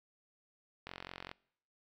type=click train; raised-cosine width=0.3 ms; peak=-27 dBFS; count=21; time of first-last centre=0.87-1.314 s; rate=45 Hz; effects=noise-tail reverb RT60 0.7 s tail -25 dB re dry